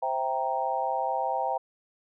sine chord, C dominant seventh, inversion none, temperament equal, 523.3 / 659.3 / 784 / 932.3 Hz, C5 / E5 / G5 / Bb5, 0 / 0 / 0 / 0 cents, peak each -33 / -33 / -29 / -31 dBFS, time 0.02-1.58 s, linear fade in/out 10 ms, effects none

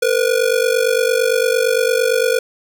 square ring-modulated tone, 483.9 Hz, B4, 35 cents flat, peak -11 dBFS, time 0.02-2.39 s, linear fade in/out 5 ms, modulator 24.4 Hz, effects none

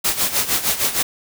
white noise with tremolo, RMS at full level -17 dBFS, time 0.04-1.03 s, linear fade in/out 10 ms, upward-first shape sine, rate 6.5 Hz, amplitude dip 75%, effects none

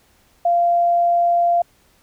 sine tone, 692 Hz, F5, 16 cents flat, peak -13 dBFS, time 0.45-1.62 s, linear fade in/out 5 ms, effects pink hiss -57 dBFS RMS until 2.02 s

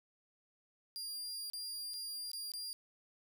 sawtooth tone with dropouts, 4801 Hz, D8, 37 cents sharp, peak -38 dBFS, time 0.96-2.73 s, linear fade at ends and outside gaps 0 ms, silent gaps 1.5-1.534 / 1.936-1.94 / 2.316-2.333 / 2.518-2.537 s, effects none

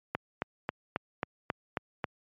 click train, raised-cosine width 0.5 ms, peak -14 dBFS, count 8, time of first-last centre 0.15-2.042 s, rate 3.7 Hz, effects high-pass 100 Hz 12 dB/octave + MP3 64 kbps

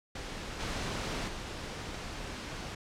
pink noise with level steps, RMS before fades -40 / -35 / -40 dBFS, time 0.15-2.75 s, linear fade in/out 5 ms, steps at 0.59 / 1.27 s, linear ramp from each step 20 ms, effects low-pass 6000 Hz 12 dB/octave

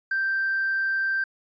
triangle tone, 1568 Hz, G6, in tune, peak -19 dBFS, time 0.11-1.24 s, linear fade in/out 5 ms, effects tanh soft clip ceiling -19 dBFS + resampled to 16000 Hz

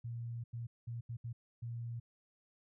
sine tone bursts at uneven times, 117.5 Hz, A#2, 14 cents sharp, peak -39 dBFS, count 6, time 0.04-0.44 / 0.53-0.67 / 0.87-1.01 / 1.09-1.17 / 1.24-1.33 / 1.62-2 s, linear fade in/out 10 ms, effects none

